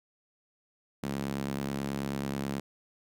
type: tone with high-pass filter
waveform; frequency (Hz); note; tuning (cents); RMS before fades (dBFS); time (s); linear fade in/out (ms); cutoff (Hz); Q
sawtooth; 69.3; C#2; 0; -34; 1.03-2.6; 5; 190; 1.9
effects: none